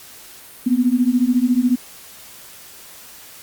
sine beating tone pair, 240 / 254 Hz, B3 / B3, -49 / +49 cents, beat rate 14 Hz, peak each -17 / -16 dBFS, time 0.66-1.76 s, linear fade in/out 10 ms, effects white hiss -41 dBFS RMS until 3.42 s + Opus 48 kbps

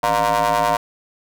25% pulse ring-modulated tone, 110 Hz, A2, in tune, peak -9 dBFS, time 0.03-0.77 s, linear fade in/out 5 ms, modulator 820 Hz, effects none

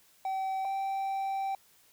triangle tone pair in turn, 767 / 778.6 Hz, G5 / G5, -38 / -12 cents, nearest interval unison, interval 26 cents, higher second, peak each -28 dBFS, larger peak neither, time 0.25-0.65 / 0.65-1.55 s, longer second, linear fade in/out 2 ms, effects white hiss -63 dBFS RMS until 1.92 s

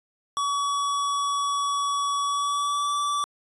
square tone with pitch glide, 1134 to 1158.5 Hz, C#6 to D6, +39 to -24 cents, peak -24 dBFS, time 0.37-3.24 s, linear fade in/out 0 ms, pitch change +37 cents, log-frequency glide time 2.23-2.95 s, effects resampled to 24000 Hz

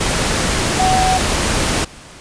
sine tone in noise, 749 Hz, F#5, 21 cents sharp, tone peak -13 dBFS, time 0.79-1.18 s, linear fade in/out 10 ms, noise pink, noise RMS -17 dBFS, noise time 0-1.85 s, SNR +1 dB, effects pink hiss -38 dBFS RMS until 2.2 s + resampled to 22050 Hz

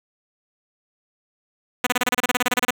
5% pulse tone bursts, 248.4 Hz, B3, 10 cents sharp, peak -5 dBFS, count 16, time 1.84-2.707 s, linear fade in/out 5 ms, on 27 ms, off 29 ms, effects none

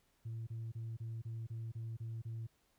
sine tone bursts, 113.6 Hz, A#2, 44 cents flat, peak -38 dBFS, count 9, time 0.25-2.47 s, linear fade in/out 10 ms, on 220 ms, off 30 ms, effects tanh soft clip ceiling -38 dBFS + pink hiss -75 dBFS RMS until 2.78 s

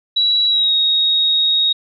sine tone with pitch glide, 3907 to 3761 Hz, B7 to A#7, -19 to +15 cents, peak -12 dBFS, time 0.16-1.73 s, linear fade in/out 10 ms, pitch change -66 cents, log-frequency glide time 0.48-0.73 s, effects none

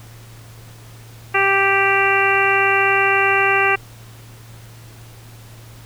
harmonic tone, 392 Hz, G4, in tune, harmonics 1 / 2 / 3 / 4 / 5 / 6 / 7, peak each -21 / -21 / -21 / -21 / -21 / -21 / -21 dBFS, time 1.34-3.76 s, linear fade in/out 10 ms, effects added 114 Hz sine -39 dBFS peak until 5.85 s + pink hiss -45 dBFS RMS until 5.85 s

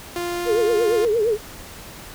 sawtooth tone with pitch glide, 349.2 to 351.8 Hz, F4 to F4, 0 to +13 cents, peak -20 dBFS, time 0.16-1.05 s, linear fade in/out 0 ms, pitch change +13 cents, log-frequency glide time 0.36-0.56 s
sine tone with vibrato, 443.3 Hz, A4, 13 cents sharp, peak -16 dBFS, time 0.45-1.38 s, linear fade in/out 50 ms, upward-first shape triangle, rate 8.7 Hz, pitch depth 160 cents each way
effects pink hiss -39 dBFS RMS until 2.14 s

